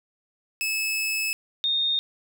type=tone pair in turn; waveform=sawtooth / sine; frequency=2600 / 3677 Hz; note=E7 / A#7; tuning=-24 / -24 cents; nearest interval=tritone; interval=600 cents; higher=second; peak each=-21 dBFS; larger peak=neither; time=0.61-1.33 / 1.64-1.99 s; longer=first; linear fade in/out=0 ms; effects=none